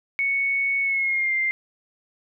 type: tone with pitch glide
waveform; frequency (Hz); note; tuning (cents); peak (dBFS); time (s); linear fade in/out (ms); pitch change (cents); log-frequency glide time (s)
sine; 2217 to 2096; C#7 to C7; 0 to +2; -20; 0.19-1.51; 0; -98; 0.81-1.35
effects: none